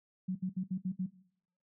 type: tone bursts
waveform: sine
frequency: 185 Hz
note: F#3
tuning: in tune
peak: -31 dBFS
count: 6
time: 0.28-1.064 s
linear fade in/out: 10 ms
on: 74 ms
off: 68 ms
effects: noise-tail reverb RT60 0.7 s tail -19 dB re dry